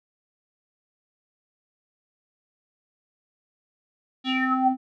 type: tone with low-pass filter sweep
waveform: square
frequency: 260 Hz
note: C4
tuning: 11 cents flat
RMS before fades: -23 dBFS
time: 4.24-4.77 s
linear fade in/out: 50 ms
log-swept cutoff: 3700 to 530 Hz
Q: 9.1
effects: none